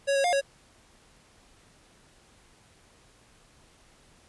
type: tone with pitch steps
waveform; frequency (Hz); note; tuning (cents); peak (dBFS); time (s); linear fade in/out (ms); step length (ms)
square; 556 / 550 / 708 / 553; C#5 / C#5 / F5 / C#5; +5 / -14 / +23 / -4; -23; 0.07-0.414; 20; 86
effects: pink hiss -59 dBFS RMS until 4.28 s + resampled to 24000 Hz